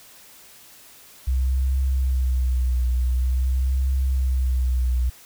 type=tone with vibrato; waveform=sine; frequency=63.9 Hz; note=C2; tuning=40 cents flat; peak=-18 dBFS; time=1.27-5.1 s; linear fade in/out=10 ms; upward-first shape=triangle; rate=0.47 Hz; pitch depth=64 cents each way; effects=white hiss -48 dBFS RMS until 5.25 s